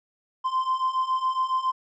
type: beating tone pair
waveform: triangle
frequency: 1034 / 1041.2 Hz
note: C6 / C6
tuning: -21 / -9 cents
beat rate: 7.2 Hz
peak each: -25 / -22 dBFS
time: 0.44-1.72 s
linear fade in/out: 20 ms
effects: tanh soft clip ceiling -15 dBFS + resampled to 16000 Hz